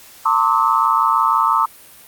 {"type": "tone cluster", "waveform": "sine", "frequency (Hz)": [903, 1061, 1161, 1287], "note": ["A5", "C6", "D6", "E6"], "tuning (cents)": [45, 24, -20, -42], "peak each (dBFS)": -18, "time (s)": [0.25, 1.66], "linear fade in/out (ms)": 10, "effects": ["white hiss -43 dBFS RMS until 2.07 s", "Opus 48 kbps"]}